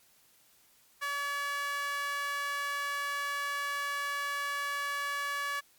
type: tone with high-pass filter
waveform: sawtooth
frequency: 569 Hz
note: C#5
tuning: 45 cents sharp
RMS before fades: -34 dBFS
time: 1.01-5.61 s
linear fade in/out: 20 ms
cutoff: 1400 Hz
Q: 8
effects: white hiss -64 dBFS RMS until 5.78 s + MP3 96 kbps